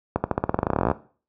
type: accelerating click train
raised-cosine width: 1 ms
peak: -6 dBFS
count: 21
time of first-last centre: 0.16-0.914 s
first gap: 80 ms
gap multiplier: 0.91
effects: noise-tail reverb RT60 0.4 s tail -17 dB re dry + high-pass 60 Hz 12 dB/octave